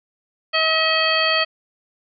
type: harmonic tone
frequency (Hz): 639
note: D#5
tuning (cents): +46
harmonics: 1 / 2 / 3 / 4 / 5 / 7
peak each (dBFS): -23 / -23 / -23 / -23 / -23 / -23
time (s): 0.53-1.45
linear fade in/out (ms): 20
effects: none